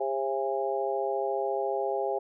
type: harmonic tone with a mistuned harmonic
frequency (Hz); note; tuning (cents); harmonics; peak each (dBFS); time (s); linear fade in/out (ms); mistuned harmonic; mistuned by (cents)
134.3; C3; +46; 3 / 4 / 5 / 6; -31 / -32 / -33 / -33; 0-2.19; 10; 6; +30
effects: none